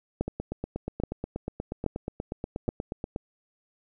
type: two click trains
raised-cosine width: 2 ms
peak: -18 / -13 dBFS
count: 25 / 4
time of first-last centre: 0.28-3.161 / 0.21-2.689 s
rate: 8.33 / 1.21 Hz
effects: none